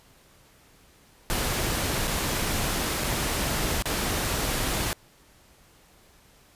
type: noise with dropouts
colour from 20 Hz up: pink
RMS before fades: -27 dBFS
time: 1.3-4.93 s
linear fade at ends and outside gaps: 0 ms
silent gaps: 2.073-2.077 / 3.038-3.042 / 3.823-3.856 s
effects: pink hiss -57 dBFS RMS until 6.55 s + resampled to 32000 Hz